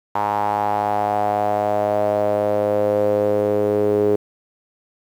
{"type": "tone with band-pass filter sweep", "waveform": "sawtooth", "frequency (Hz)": 103.83, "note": "G#2", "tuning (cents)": 0, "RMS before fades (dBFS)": -19, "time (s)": [0.15, 4.16], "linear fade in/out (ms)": 5, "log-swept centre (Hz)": [900, 420], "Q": 5.7, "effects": ["8-bit"]}